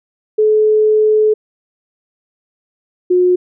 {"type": "tone pair in turn", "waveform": "sine", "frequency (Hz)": [429.6, 361.2], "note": ["A4", "F#4"], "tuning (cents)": [-41, -42], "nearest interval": "minor third", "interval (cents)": 301, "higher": "first", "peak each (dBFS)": -8, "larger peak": "neither", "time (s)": [[0.38, 1.34], [3.1, 3.36]], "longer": "first", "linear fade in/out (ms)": 10, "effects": []}